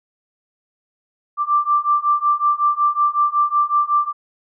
sine beating tone pair, 1174.7 / 1180.1 Hz, D6 / D6, 0 / +8 cents, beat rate 5.4 Hz, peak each -18 / -17 dBFS, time 1.37-4.13 s, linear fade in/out 50 ms, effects none

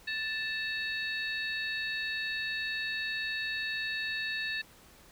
harmonic tone with a mistuned harmonic, 880 Hz, A5, in tune, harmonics 2 / 3 / 4 / 5, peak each -34 / -38 / -40 / -42 dBFS, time 0.07-4.62 s, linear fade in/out 10 ms, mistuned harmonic 4, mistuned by +130 cents, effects pink hiss -57 dBFS RMS until 5.11 s

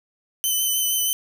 5% pulse tone with vibrato, 3037 Hz, F#7, 44 cents sharp, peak -12 dBFS, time 0.44-1.13 s, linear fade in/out 0 ms, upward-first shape sine, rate 6.4 Hz, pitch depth 22 cents each way, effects none

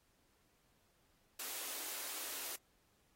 white high-pass noise, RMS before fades -44 dBFS, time 1.39-2.56 s, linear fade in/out 5 ms, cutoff 260 Hz, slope 96 dB/octave, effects pink hiss -75 dBFS RMS until 3.15 s + AAC 48 kbps

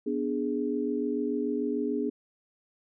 sine chord, G# diminished, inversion first, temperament equal, 246.9 / 293.7 / 415.3 Hz, B3 / D4 / G#4, 0 / 0 / 0 cents, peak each -31 dBFS, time 0.06-2.1 s, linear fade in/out 10 ms, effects none

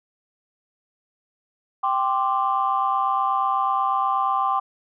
sine chord, G suspended fourth, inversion none, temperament equal, 784 / 1046.5 / 1174.7 Hz, G5 / C6 / D6, 0 / 0 / 0 cents, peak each -23 dBFS, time 1.83-4.6 s, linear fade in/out 10 ms, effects tanh soft clip ceiling -10 dBFS

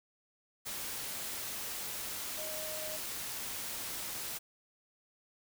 sine tone in noise, 622.3 Hz, D#5, in tune, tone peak -43 dBFS, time 2.37-2.98 s, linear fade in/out 20 ms, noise white, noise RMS -40 dBFS, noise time 0.65-4.39 s, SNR -6 dB, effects none

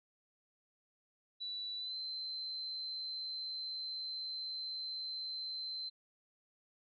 sine tone with pitch glide, 3951 to 4088 Hz, B7 to C8, 0 to -41 cents, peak -39 dBFS, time 1.4-5.9 s, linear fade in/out 20 ms, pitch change +59 cents, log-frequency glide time 1.77-1.96 s, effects none

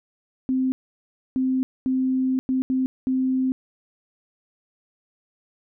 sine tone bursts at uneven times, 260 Hz, C4, 11 cents flat, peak -19 dBFS, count 6, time 0.49-0.72 / 1.36-1.63 / 1.86-2.39 / 2.49-2.62 / 2.7-2.86 / 3.07-3.52 s, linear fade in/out 0 ms, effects none

